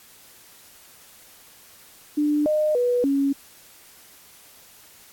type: tone with pitch steps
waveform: sine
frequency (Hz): 296.7 / 611 / 489.2 / 277.4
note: D4 / D#5 / B4 / C#4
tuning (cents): +18 / -32 / -16 / +1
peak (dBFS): -18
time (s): 2.17-3.33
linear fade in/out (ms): 10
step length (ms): 290
effects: white hiss -50 dBFS RMS until 5.12 s + AAC 64 kbps